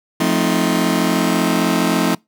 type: chord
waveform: sawtooth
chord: F dominant seventh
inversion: none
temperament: just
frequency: 174.61 / 218.3 / 261.9 / 314.3 Hz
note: F3 / A3 / C4 / Eb4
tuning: 0 / -13 / +2 / +18 cents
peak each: -16 dBFS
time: 0.2-2.15 s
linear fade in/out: 5 ms
effects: noise-tail reverb RT60 0.2 s tail -25 dB re dry